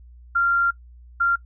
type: tone bursts at uneven times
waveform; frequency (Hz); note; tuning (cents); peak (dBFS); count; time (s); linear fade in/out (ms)
sine; 1386; F6; -14; -16; 2; 0.35-0.71 / 1.2-1.36; 10
effects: noise-tail reverb RT60 0.1 s tail -22 dB re dry + added 60 Hz sine -43 dBFS peak until 1.45 s